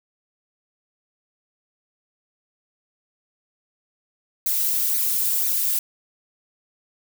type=noise with flanger; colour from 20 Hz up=violet; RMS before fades=-22 dBFS; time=4.46-5.79 s; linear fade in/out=2 ms; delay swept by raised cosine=0.47 to 3.37 ms; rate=2 Hz; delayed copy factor=+0.9; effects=none